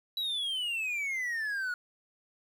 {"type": "exponential sweep", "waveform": "triangle", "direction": "down", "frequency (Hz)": [3951, 1436], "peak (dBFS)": -29, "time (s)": [0.17, 1.74], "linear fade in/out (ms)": 2, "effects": ["10-bit"]}